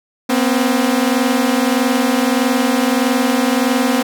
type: tone pair together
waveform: sawtooth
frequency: 242.1 / 263.7 Hz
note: B3 / C4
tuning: -34 / +14 cents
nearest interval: minor second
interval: 148 cents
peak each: -12 dBFS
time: 0.29-4.03 s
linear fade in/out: 10 ms
effects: none